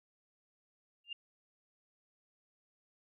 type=tone with exponential growth; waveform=sine; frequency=2800 Hz; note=F7; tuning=4 cents sharp; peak=-35 dBFS; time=1.04-1.13 s; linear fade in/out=5 ms; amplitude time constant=18 ms; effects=none